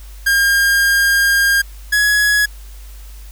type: tone pair in turn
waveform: 45% pulse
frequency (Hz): 1612 / 1679.6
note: G6 / G#6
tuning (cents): +48 / +19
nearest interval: minor second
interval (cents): 71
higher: second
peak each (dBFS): -11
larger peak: neither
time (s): 0.26-1.62 / 1.92-2.46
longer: first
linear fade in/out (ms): 10
effects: added 50 Hz sine -32 dBFS peak until 3.31 s + white hiss -45 dBFS RMS until 3.31 s